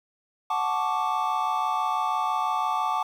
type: chord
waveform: triangle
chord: D major seventh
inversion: first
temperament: equal with one note detuned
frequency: 740 / 875.9 / 1108.7 / 1174.7 Hz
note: F#5 / A5 / C#6 / D6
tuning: 0 / -8 / 0 / 0 cents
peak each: -28 / -26 / -30 / -26 dBFS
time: 0.5-3.03 s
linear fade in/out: 5 ms
effects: 9-bit